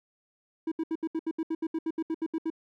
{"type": "tone bursts", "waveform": "triangle", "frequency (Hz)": 323.1, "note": "E4", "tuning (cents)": -35, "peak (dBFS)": -25, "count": 16, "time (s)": [0.67, 2.502], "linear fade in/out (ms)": 5, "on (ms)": 47, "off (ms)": 72, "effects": []}